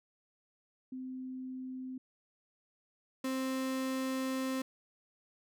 sine / 35% pulse tone pair in turn, 258 / 262.5 Hz, C4 / C4, -24 / +6 cents, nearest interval unison, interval 30 cents, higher second, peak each -39 / -31 dBFS, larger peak second, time 0.92-1.98 / 3.24-4.62 s, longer second, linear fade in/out 5 ms, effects none

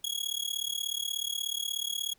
sawtooth tone with amplitude modulation, 3322 Hz, G#7, in tune, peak -24 dBFS, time 0.04-2.14 s, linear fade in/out 5 ms, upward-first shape sine, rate 36.6 Hz, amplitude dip 95%, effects pink hiss -67 dBFS RMS until 2.18 s

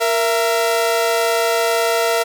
sawtooth tone pair together, 466 / 670 Hz, A#4 / E5, -1 / +28 cents, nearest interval tritone, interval 629 cents, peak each -14 dBFS, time 0-2.24 s, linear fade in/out 20 ms, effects none

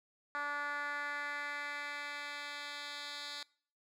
10% pulse tone with band-pass filter sweep, 289.9 Hz, D4, 22 cents flat, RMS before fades -41 dBFS, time 0.35-3.43 s, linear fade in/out 0 ms, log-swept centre 1400 to 3900 Hz, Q 2.1, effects noise-tail reverb RT60 0.5 s tail -23 dB re dry

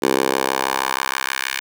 10% pulse tone with high-pass filter sweep, 66.3 Hz, C2, 23 cents sharp, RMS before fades -21 dBFS, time 0.02-1.6 s, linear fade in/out 10 ms, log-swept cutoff 370 to 2000 Hz, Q 1.5, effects none

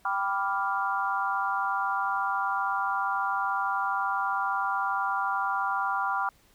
sine chord, G dominant seventh, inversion none, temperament equal, 784 / 987.8 / 1174.7 / 1396.9 Hz, G5 / B5 / D6 / F6, 0 / 0 / 0 / 0 cents, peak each -31 dBFS, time 0.05-6.29 s, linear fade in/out 2 ms, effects pink hiss -62 dBFS RMS until 6.54 s

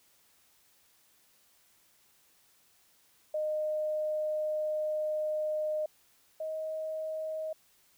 sine tone pair in turn, 614 / 629.4 Hz, D#5 / D#5, -23 / +20 cents, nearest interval unison, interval 43 cents, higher second, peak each -29 / -33 dBFS, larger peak first, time 3.34-5.86 / 6.4-7.53 s, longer first, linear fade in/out 5 ms, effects white hiss -66 dBFS RMS until 7.97 s

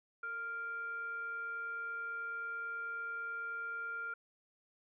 sine tone with frequency modulation, 1396.9 Hz, F6, in tune, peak -38 dBFS, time 0.23-4.14 s, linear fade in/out 5 ms, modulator 941 Hz, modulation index 0.27, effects none

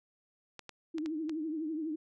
clicks, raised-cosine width 0.2 ms, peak -27 dBFS, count 5, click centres 0.593 / 0.693 / 0.983 / 1.06 / 1.295 s
sine tone with vibrato, 313.7 Hz, D#4, 14 cents sharp, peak -33 dBFS, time 0.94-1.96 s, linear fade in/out 10 ms, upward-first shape triangle, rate 12 Hz, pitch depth 110 cents each way
effects none

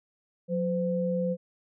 sine tone pair together, 180.9 / 511.7 Hz, F#3 / C5, -39 / -39 cents, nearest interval octave + tritone, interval 1800 cents, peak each -28 dBFS, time 0.48-1.37 s, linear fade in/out 50 ms, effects none

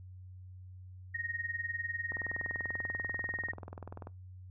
sine tone with tremolo, 1864.7 Hz, A#6, in tune, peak -32 dBFS, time 1.14-3.52 s, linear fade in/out 10 ms, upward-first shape sine, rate 20 Hz, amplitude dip 85%
click train, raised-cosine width 1 ms, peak -30 dBFS, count 41, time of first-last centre 2.12-4.071 s, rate 20.5 Hz
effects noise-tail reverb RT60 0.2 s tail -22 dB re dry + added 92 Hz sine -47 dBFS peak until 4.5 s

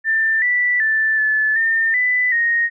sine tone with pitch steps, 1784 / 1968 / 1762 / 1735 / 1810 / 1994 / 1865 Hz, A6 / B6 / A6 / A6 / A6 / B6 / A#6, +23 / -7 / +2 / -25 / +48 / +16 / 0 cents, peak -14 dBFS, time 0.04-2.7 s, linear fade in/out 50 ms, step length 380 ms, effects none

